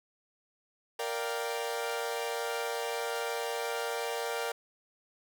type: chord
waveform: sawtooth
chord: G minor seventh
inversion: first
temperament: equal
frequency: 466.2 / 587.3 / 698.5 / 784 Hz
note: Bb4 / D5 / F5 / G5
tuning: 0 / 0 / 0 / 0 cents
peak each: -31 / -35 / -37 / -36 dBFS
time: 0.99-4.52 s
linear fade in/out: 5 ms
effects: none